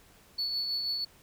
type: tone with tremolo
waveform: sine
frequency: 4435 Hz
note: C#8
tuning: in tune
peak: -26 dBFS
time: 0.38-1.05 s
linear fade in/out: 10 ms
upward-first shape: triangle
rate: 6.2 Hz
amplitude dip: 45%
effects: tanh soft clip ceiling -26 dBFS + pink hiss -59 dBFS RMS until 1.22 s